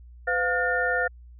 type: tone cluster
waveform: sine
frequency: 504 / 706 / 1430 / 1800 Hz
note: B4 / F5 / F6 / A6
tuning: +35 / +19 / +41 / +39 cents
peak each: -28 / -29 / -26 / -27 dBFS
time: 0.27-1.08 s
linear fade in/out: 10 ms
effects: added 60 Hz sine -44 dBFS peak until 1.39 s